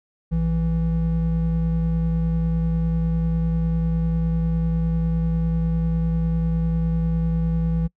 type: tone pair together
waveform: triangle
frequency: 58.27 / 164.81 Hz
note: A#1 / E3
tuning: 0 / 0 cents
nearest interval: octave + tritone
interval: 1800 cents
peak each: -22 / -18 dBFS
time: 0.31-7.88 s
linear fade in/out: 20 ms
effects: noise-tail reverb RT60 0.1 s tail -26 dB re dry